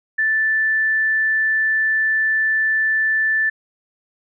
sine tone, 1760 Hz, A6, in tune, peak -15 dBFS, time 0.18-3.5 s, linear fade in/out 10 ms, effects none

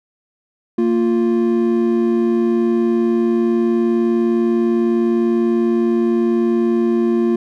triangle tone pair together, 230.2 / 350 Hz, A#3 / F4, -22 / +4 cents, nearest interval perfect fifth, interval 726 cents, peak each -14 dBFS, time 0.78-7.36 s, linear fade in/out 5 ms, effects none

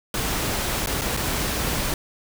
pink noise with dropouts, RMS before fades -25 dBFS, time 0.14-1.94 s, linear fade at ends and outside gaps 2 ms, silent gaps 0.861-0.871 / 1.012-1.017 / 1.167-1.172 s, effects none

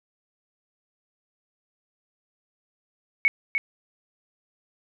sine tone with echo, 2217 Hz, C#7, in tune, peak -15 dBFS, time 3.25-3.28 s, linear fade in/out 0 ms, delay 300 ms, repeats 1, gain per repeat -6 dB, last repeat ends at 3.58 s, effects none

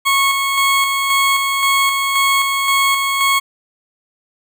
20% pulse tone with tremolo, 1098 Hz, C#6, 17 cents flat, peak -7 dBFS, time 0.05-3.4 s, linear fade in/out 20 ms, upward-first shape square, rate 1.9 Hz, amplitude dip 35%, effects none

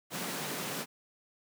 pink high-pass noise, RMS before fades -37 dBFS, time 0.1-0.86 s, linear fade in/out 50 ms, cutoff 140 Hz, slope 48 dB/octave, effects none

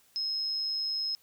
sine tone, 5150 Hz, E8, 41 cents flat, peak -29 dBFS, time 0.16-1.15 s, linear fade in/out 0 ms, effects white hiss -64 dBFS RMS until 1.22 s

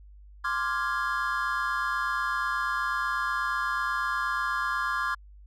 triangle chord, D half-diminished seventh, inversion third, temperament equal, 1046.5 / 1174.7 / 1396.9 / 1661.2 Hz, C6 / D6 / F6 / Ab6, 0 / 0 / 0 / 0 cents, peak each -30 dBFS, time 0.44-5.15 s, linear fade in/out 10 ms, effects added 50 Hz sine -47 dBFS peak until 5.46 s

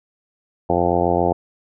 harmonic tone, 87.31 Hz, F2, in tune, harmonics 1 / 2 / 3 / 4 / 5 / 6 / 7 / 8 / 9 / 10, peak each -27 / -26 / -27 / -23 / -24 / -23 / -27 / -22 / -24 / -28 dBFS, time 0.69-1.33 s, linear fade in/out 10 ms, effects none

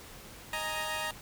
15% pulse chord, D# suspended fourth, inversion none, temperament equal with one note detuned, 624.1 / 830.6 / 932.3 Hz, D#5 / G#5 / A#5, +5 / 0 / 0 cents, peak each -31 / -34 / -29 dBFS, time 0.53-1.11 s, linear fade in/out 2 ms, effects pink hiss -49 dBFS RMS until 1.21 s

